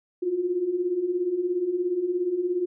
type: beating tone pair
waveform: sine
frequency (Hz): 342.9 / 359.9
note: F4 / F#4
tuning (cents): -32 / -48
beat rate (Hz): 17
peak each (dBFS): -30 / -24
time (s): 0.22-2.66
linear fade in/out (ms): 10
effects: none